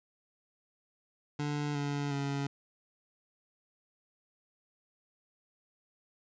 25% pulse tone with pitch steps, 146.83 / 143.48 / 140.2 Hz, D3 / D3 / C#3, 0 / -40 / +20 cents, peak -28 dBFS, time 1.39-2.47 s, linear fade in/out 5 ms, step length 360 ms, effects resampled to 16000 Hz

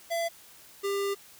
square tone pair in turn, 674 / 398.6 Hz, E5 / G4, +38 / +29 cents, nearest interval major sixth, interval 909 cents, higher first, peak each -28 dBFS, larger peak neither, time 0.1-0.29 / 0.83-1.15 s, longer second, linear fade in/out 20 ms, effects white hiss -53 dBFS RMS until 1.39 s

